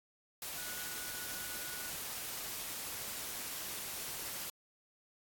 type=tone in noise; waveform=sine; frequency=1465 Hz; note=F#6; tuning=18 cents flat; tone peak=-50 dBFS; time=0.58-1.9 s; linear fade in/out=2 ms; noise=white; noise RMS=-42 dBFS; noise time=0.42-4.5 s; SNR=-11 dB; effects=AAC 64 kbps